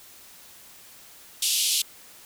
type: band-pass noise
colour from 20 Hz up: pink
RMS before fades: -24 dBFS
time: 1.42-1.82 s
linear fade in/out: 5 ms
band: 2800 to 13000 Hz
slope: 48 dB/octave
effects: white hiss -49 dBFS RMS until 2.25 s